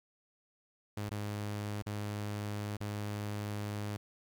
sawtooth tone with dropouts, 103.83 Hz, G#2, in tune, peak -32 dBFS, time 0.97-3.97 s, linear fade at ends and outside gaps 5 ms, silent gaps 1.093-1.11 / 1.823-1.863 / 2.769-2.805 s, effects 11-bit

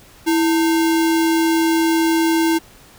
sine tone with sample-and-hold, 327.8 Hz, E4, 10 cents flat, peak -13 dBFS, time 0.26-2.59 s, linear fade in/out 20 ms, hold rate 1225 Hz, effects pink hiss -46 dBFS RMS until 2.98 s

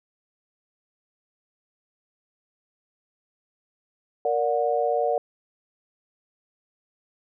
sine chord, Bb augmented, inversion none, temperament just, 466.2 / 582.7 / 728.4 Hz, Bb4 / D5 / F#5, 0 / -14 / -27 cents, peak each -25 dBFS, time 4.25-5.18 s, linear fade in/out 2 ms, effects none

